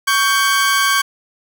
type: tone pair together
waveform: sawtooth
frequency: 1119 / 1569.2 Hz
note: C#6 / G6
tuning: +16 / +1 cents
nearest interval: tritone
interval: 585 cents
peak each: -12 dBFS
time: 0.07-1.02 s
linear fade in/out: 10 ms
effects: none